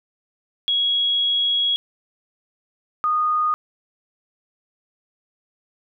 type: tone pair in turn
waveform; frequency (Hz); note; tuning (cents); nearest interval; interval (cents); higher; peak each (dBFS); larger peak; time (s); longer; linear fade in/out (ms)
sine; 3322 / 1232.2; G#7 / D#6; 0 / -17; octave + perfect fourth; 1717; first; -17; neither; 0.68-1.76 / 3.04-3.54; first; 0
effects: none